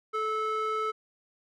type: tone with band-pass filter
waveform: square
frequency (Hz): 435.1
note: A4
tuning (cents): -19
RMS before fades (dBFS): -30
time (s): 0.13-0.92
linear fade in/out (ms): 20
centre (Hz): 1100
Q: 2.8
effects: none